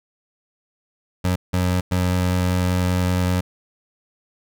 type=tone bursts at uneven times; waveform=25% pulse; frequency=90.5 Hz; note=F#2; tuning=38 cents flat; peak=-14 dBFS; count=3; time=1.24-1.36 / 1.53-1.81 / 1.91-3.41 s; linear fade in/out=10 ms; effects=none